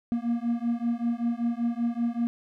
triangle beating tone pair, 233.1 / 238.3 Hz, A#3 / A#3, 0 / +38 cents, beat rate 5.2 Hz, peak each -26 / -26 dBFS, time 0.12-2.27 s, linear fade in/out 0 ms, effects none

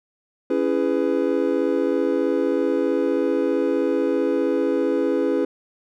triangle chord, C# minor seventh, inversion none, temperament just, 277.2 / 332.6 / 415.8 / 498.9 Hz, C#4 / E4 / G#4 / B4, 0 / +16 / +2 / +17 cents, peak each -22 dBFS, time 0.5-5.45 s, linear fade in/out 5 ms, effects none

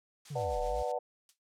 blue noise with tremolo, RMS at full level -44 dBFS, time 0.25-0.92 s, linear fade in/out 5 ms, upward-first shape triangle, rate 7.8 Hz, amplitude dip 50%
triangle linear two-way sweep, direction down then up, 155.56 to 32.01 to 63.2 Hz, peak -35 dBFS, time 0.3-0.83 s, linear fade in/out 10 ms, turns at 0.6 s
sine chord, B minor seventh, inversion none, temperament just, 493.9 / 592.7 / 740.8 / 889 Hz, B4 / D5 / F#5 / A5, 0 / +16 / +2 / +18 cents, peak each -35 / -36 / -36 / -41 dBFS, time 0.35-0.99 s, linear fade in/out 10 ms
violet noise with exponential decay, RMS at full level -44 dBFS, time 1.29-1.39 s, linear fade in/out 1 ms, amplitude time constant 20 ms
effects low-pass 6000 Hz 12 dB/octave

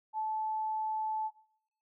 sine tone, 870 Hz, A5, 20 cents flat, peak -31 dBFS, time 0.13-1.31 s, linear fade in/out 50 ms, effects noise-tail reverb RT60 0.7 s tail -18 dB re dry

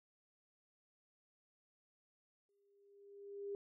sine tone with exponential growth, 402.1 Hz, G4, 44 cents sharp, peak -39 dBFS, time 2.49-3.55 s, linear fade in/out 1 ms, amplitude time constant 230 ms, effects none

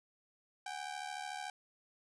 sawtooth ring-modulated tone, 781 Hz, G5, 7 cents flat, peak -34 dBFS, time 0.66-1.5 s, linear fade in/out 2 ms, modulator 36.8 Hz, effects resampled to 22050 Hz

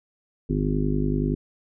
harmonic tone, 50.6 Hz, G#1, 44 cents flat, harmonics 1 / 2 / 3 / 4 / 5 / 6 / 7 / 8, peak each -27 / -36 / -26 / -37 / -26 / -35 / -31 / -33 dBFS, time 0.49-1.35 s, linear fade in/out 10 ms, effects none

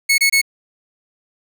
sawtooth tone bursts, 2200 Hz, C#7, 14 cents flat, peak -8 dBFS, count 3, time 0.09-0.416 s, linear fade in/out 10 ms, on 92 ms, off 25 ms, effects 8-bit

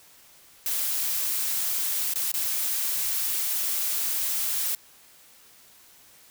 blue noise with dropouts, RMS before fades -27 dBFS, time 0.66-4.75 s, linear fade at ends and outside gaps 1 ms, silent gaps 2.137-2.157 / 2.317-2.34 s, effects white hiss -54 dBFS RMS until 6.3 s

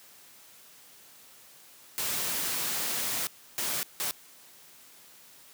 white noise bursts at uneven times, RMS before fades -31 dBFS, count 3, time 1.98-3.27 / 3.58-3.83 / 4-4.11 s, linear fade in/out 0 ms, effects white hiss -54 dBFS RMS until 5.53 s + high-pass 100 Hz 12 dB/octave

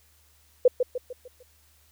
sine tone with echo, 501 Hz, B4, 25 cents sharp, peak -12 dBFS, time 0.65-0.68 s, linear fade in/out 5 ms, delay 150 ms, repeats 5, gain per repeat -7 dB, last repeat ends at 1.43 s, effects added 75 Hz sine -62 dBFS peak until 1.91 s + white hiss -62 dBFS RMS until 1.91 s

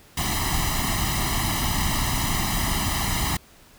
pink noise with comb filter, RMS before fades -24 dBFS, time 0.17-3.37 s, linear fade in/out 5 ms, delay 1 ms, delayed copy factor +0.9, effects pink hiss -52 dBFS RMS until 3.78 s

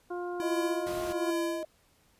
harmonic tone, 353.4 Hz, F4, 21 cents sharp, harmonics 1 / 2 / 3 / 4, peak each -34 / -40 / -44 / -46 dBFS, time 0.1-1.31 s, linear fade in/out 10 ms
square tone with tremolo, 337.7 Hz, E4, 42 cents sharp, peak -29 dBFS, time 0.4-1.63 s, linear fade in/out 0 ms, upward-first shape sine, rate 1.3 Hz, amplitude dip 90%
sine tone with vibrato, 622.3 Hz, D#5, in tune, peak -35 dBFS, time 0.42-1.65 s, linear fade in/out 5 ms, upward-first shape triangle, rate 3.7 Hz, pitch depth 23 cents each way
pink noise, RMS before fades -42 dBFS, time 0.86-1.13 s, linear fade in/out 10 ms
effects pink hiss -66 dBFS RMS until 2.19 s + resampled to 32000 Hz

